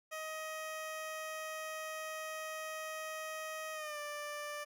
15% pulse tone with pitch glide, 629 to 590.3 Hz, D#5 to D5, +19 to +9 cents, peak -34 dBFS, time 0.11-4.65 s, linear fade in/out 20 ms, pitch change -110 cents, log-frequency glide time 3.73-3.99 s, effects none

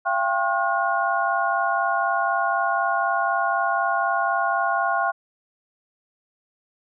sine tone cluster, 683 / 787 / 1081 / 1436 Hz, F5 / G5 / C#6 / F6, -39 / +7 / -44 / +48 cents, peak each -25 dBFS, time 0.05-5.12 s, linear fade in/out 20 ms, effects none

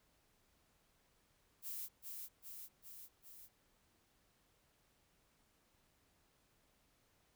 violet noise with echo, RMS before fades -45 dBFS, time 1.62-1.89 s, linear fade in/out 50 ms, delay 400 ms, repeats 4, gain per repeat -3 dB, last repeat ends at 3.49 s, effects pink hiss -75 dBFS RMS until 7.35 s

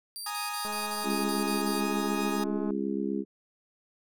20% pulse tone bursts, 4699 Hz, D8, in tune, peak -31 dBFS, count 9, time 0.16-1.804 s, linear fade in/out 0 ms, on 140 ms, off 48 ms
sawtooth chord, Ab suspended second, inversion none, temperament equal, 830.6 / 932.3 / 1244.5 Hz, Ab5 / Bb5 / Eb6, 0 / 0 / 0 cents, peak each -33 / -37 / -32 dBFS, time 0.26-2.44 s, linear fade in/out 5 ms
click train, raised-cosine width 1 ms, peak -28 dBFS, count 435, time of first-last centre 0.65-2.707 s, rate 211 Hz
harmonic tone, 68 Hz, C#2, 33 cents flat, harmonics 3 / 4 / 5 / 6, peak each -32 / -33 / -34 / -35 dBFS, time 1.03-3.25 s, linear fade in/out 50 ms
effects none

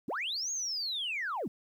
sine linear two-way sweep, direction up then down, 146.83 to 6670 to 146.83 Hz, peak -31 dBFS, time 0.08-1.48 s, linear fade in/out 5 ms, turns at 0.51 s, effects tanh soft clip ceiling -28 dBFS + 11-bit

